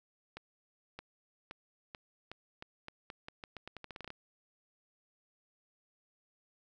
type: accelerating click train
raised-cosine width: 0.3 ms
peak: -28 dBFS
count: 20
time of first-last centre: 0.37-4.104 s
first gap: 620 ms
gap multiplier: 0.84
effects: none